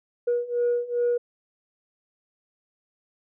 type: beating tone pair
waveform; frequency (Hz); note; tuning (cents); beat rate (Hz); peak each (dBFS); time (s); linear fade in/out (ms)
sine; 480 / 482.5; B4 / B4; -49 / -40; 2.5; -25 / -23; 0.27-1.18; 10
effects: tanh soft clip ceiling -17 dBFS